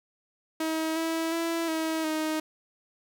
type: tone with pitch steps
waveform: sawtooth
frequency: 319 / 326.1 / 332.5 / 320.3 / 312.4 Hz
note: D#4 / E4 / E4 / E4 / D#4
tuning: +43 / -19 / +15 / -50 / +7 cents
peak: -23 dBFS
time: 0.6-2.4 s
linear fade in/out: 5 ms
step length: 360 ms
effects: none